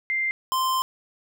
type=tone pair in turn; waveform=sine / square; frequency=2093 / 1041.4 Hz; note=C7 / C6; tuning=0 / -8 cents; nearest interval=octave; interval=1208 cents; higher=first; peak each=-22 dBFS; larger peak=neither; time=0.1-0.31 / 0.52-0.82 s; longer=second; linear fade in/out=0 ms; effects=none